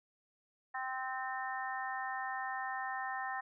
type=harmonic tone; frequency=260 Hz; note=C4; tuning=11 cents flat; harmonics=3 / 4 / 5 / 6 / 7; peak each=-40 / -43 / -46 / -51 / -41 dBFS; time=0.74-3.41 s; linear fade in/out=10 ms; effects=none